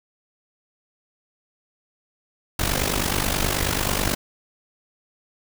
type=noise with amplitude modulation; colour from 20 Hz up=pink; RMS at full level=-20 dBFS; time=2.59-4.15 s; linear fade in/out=5 ms; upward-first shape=sine; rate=49.3 Hz; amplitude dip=75%; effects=none